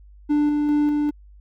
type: tone with tremolo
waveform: triangle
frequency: 295.4 Hz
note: D4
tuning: 10 cents sharp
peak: -14 dBFS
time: 0.29-1.11 s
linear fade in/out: 20 ms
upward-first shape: square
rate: 2.5 Hz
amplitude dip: 25%
effects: added 50 Hz sine -44 dBFS peak until 1.4 s